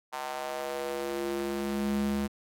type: tone with high-pass filter sweep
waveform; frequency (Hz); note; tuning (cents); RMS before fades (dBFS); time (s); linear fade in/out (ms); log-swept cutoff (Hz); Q
square; 69.6; C#2; +8; -32; 0.12-2.28; 20; 860 to 160; 2.8
effects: AAC 64 kbps